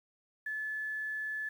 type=tone; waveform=sine; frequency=1728 Hz; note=A6; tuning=32 cents flat; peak=-34 dBFS; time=0.46-1.49 s; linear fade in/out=5 ms; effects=10-bit